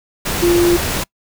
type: tone in noise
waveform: sine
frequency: 346.7 Hz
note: F4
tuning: 13 cents flat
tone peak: -10 dBFS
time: 0.42-0.77 s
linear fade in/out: 10 ms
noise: pink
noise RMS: -20 dBFS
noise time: 0.25-1.04 s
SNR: +7 dB
effects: noise-tail reverb RT60 0.1 s tail -25 dB re dry